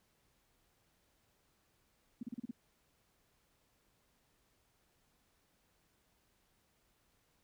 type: tone bursts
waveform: sine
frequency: 238.1 Hz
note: A#3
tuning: 37 cents sharp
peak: -38 dBFS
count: 6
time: 2.21-2.511 s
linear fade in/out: 5 ms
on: 21 ms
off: 35 ms
effects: pink hiss -75 dBFS RMS until 7.43 s